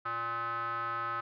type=tone with band-pass filter; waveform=square; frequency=116.54 Hz; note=A#2; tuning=in tune; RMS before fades=-35 dBFS; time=0.05-1.21 s; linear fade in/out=10 ms; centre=1300 Hz; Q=6.9; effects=resampled to 11025 Hz